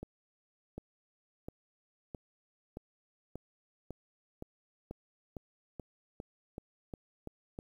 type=accelerating click train; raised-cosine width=2 ms; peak=-28 dBFS; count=16; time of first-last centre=0.03-7.589 s; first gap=750 ms; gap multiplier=0.94; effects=10-bit